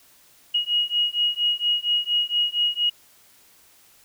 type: beating tone pair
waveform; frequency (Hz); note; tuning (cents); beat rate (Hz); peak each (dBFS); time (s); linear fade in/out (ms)
sine; 2888 / 2892.3; F#7 / F#7; -43 / -40; 4.3; -23; 0.54-2.9; 10
effects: white hiss -55 dBFS RMS until 4.04 s